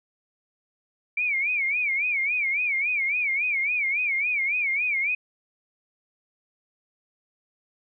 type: tone with vibrato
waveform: sine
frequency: 2300 Hz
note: D7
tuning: 37 cents flat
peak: -22 dBFS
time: 1.17-5.15 s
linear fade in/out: 5 ms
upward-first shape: sine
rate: 3.6 Hz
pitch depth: 150 cents each way
effects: none